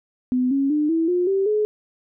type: tone with pitch steps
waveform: sine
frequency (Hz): 252.1 / 274.9 / 299.8 / 326.9 / 356.5 / 388.8 / 424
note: B3 / C#4 / D4 / E4 / F4 / G4 / G#4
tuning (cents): +36 / -14 / +36 / -14 / +36 / -14 / +36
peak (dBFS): -17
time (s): 0.32-1.65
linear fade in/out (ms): 0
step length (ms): 190
effects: none